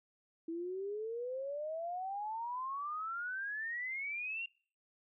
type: exponential sweep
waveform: sine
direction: up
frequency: 324.5 to 2794 Hz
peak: -37 dBFS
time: 0.48-4.46 s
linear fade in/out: 5 ms
effects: noise-tail reverb RT60 0.5 s tail -26 dB re dry